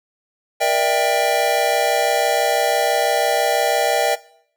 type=chord; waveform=square; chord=E half-diminished seventh; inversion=second; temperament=just; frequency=474.7 / 593.3 / 659.3 / 791.1 Hz; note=Bb4 / D5 / E5 / G5; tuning=+31 / +18 / 0 / +16 cents; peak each=-25 / -22 / -21 / -20 dBFS; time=0.6-4.16 s; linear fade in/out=20 ms; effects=noise-tail reverb RT60 0.6 s tail -20 dB re dry